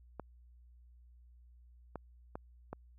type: clicks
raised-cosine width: 1 ms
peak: -27 dBFS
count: 4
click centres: 0.197 / 1.957 / 2.355 / 2.73 s
effects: added 60 Hz sine -57 dBFS peak until 2.98 s